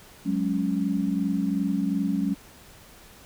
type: chord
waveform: sine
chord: F# suspended second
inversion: none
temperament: equal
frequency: 185 / 207.7 / 277.2 Hz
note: F#3 / G#3 / C#4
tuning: 0 / 0 / 0 cents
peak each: -27 dBFS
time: 0.25-2.35 s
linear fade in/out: 20 ms
effects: pink hiss -50 dBFS RMS until 3.25 s